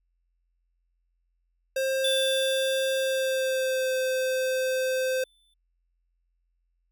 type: tone with pitch glide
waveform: square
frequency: 531 to 518.3 Hz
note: C5 to C5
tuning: +25 to -16 cents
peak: -25 dBFS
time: 1.76-5.24 s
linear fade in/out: 5 ms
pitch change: -41 cents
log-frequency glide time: 2.96-3.96 s
type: tone with exponential decay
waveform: square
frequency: 3520 Hz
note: A7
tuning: in tune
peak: -25 dBFS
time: 2.04-5.54 s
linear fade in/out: 5 ms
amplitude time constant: 760 ms
effects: added 43 Hz sine -70 dBFS peak until 6.91 s